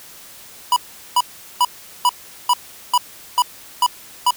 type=tone bursts; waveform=square; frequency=981 Hz; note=B5; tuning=12 cents flat; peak=-12 dBFS; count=9; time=0.72-4.307 s; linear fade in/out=2 ms; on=43 ms; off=400 ms; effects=white hiss -41 dBFS RMS until 4.36 s